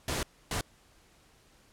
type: noise bursts at uneven times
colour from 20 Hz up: pink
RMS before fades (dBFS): -32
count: 2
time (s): 0.08-0.23 / 0.51-0.61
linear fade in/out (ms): 2
effects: pink hiss -62 dBFS RMS until 1.72 s + low-pass 11000 Hz 12 dB/octave

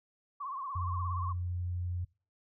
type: tone with vibrato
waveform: sine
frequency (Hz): 1091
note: C#6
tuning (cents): -28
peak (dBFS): -36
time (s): 0.4-1.33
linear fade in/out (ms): 10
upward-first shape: triangle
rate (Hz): 17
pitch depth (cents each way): 120
type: tone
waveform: sine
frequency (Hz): 88.8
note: F2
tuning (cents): +29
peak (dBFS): -32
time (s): 0.75-2.05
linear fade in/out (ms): 10
effects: noise-tail reverb RT60 0.4 s tail -24 dB re dry

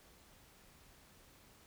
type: silence
effects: pink hiss -63 dBFS RMS until 1.66 s

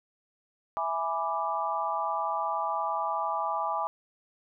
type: chord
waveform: sine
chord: E dominant seventh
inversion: none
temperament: equal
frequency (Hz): 659.3 / 830.6 / 987.8 / 1174.7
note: E5 / G#5 / B5 / D6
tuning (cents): 0 / 0 / 0 / 0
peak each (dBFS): -35 / -32 / -33 / -32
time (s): 0.77-3.87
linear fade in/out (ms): 0
effects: none

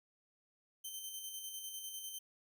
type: tone with tremolo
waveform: 10% pulse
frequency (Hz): 3100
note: G7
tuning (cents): -20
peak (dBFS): -34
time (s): 0.84-2.19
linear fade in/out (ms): 10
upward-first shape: square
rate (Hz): 10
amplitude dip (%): 35
effects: none

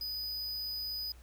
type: tone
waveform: square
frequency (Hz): 4978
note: D#8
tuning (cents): 0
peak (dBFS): -36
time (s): 0.01-1.12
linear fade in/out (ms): 2
effects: added 61 Hz sine -52 dBFS peak until 1.22 s + pink hiss -62 dBFS RMS until 1.22 s

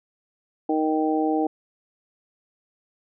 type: harmonic tone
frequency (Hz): 156.1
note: D#3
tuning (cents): +6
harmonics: 2 / 3 / 4 / 5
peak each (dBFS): -22 / -27 / -31 / -26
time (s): 0.69-1.47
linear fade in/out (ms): 5
effects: none

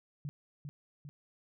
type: tone with echo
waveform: sine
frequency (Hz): 144.7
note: D3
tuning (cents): -25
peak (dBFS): -36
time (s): 0.25-0.29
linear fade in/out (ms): 0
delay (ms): 400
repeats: 2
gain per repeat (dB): -4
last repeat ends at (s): 1.09
effects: none

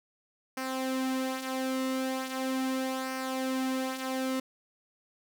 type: tone with flanger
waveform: sawtooth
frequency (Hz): 261.6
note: C4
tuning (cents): 0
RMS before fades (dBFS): -32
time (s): 0.57-4.4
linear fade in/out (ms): 5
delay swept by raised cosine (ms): 0.27 to 5.07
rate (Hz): 0.39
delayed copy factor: -0.55
effects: none

